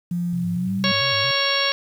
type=tone with pitch glide; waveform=sine; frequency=174.61 to 192.63 Hz; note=F3 to G3; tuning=0 to -30 cents; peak=-21 dBFS; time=0.11-0.92 s; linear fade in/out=5 ms; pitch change=+170 cents; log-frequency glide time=0.56-0.73 s
type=tone with vibrato; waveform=sine; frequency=116.54 Hz; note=A#2; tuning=in tune; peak=-30 dBFS; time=0.33-1.31 s; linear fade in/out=0 ms; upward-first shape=square; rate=4.4 Hz; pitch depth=190 cents each way
type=harmonic tone; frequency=554.4 Hz; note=C#5; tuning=in tune; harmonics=1 / 2 / 3 / 4 / 5 / 6 / 7 / 8 / 10; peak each=-27 / -27 / -27 / -27 / -27 / -27 / -27 / -27 / -27 dBFS; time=0.84-1.72 s; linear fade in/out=0 ms
effects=8-bit